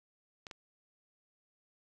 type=clicks; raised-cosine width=0.2 ms; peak=-27 dBFS; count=2; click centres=0.468 / 0.512 s; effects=none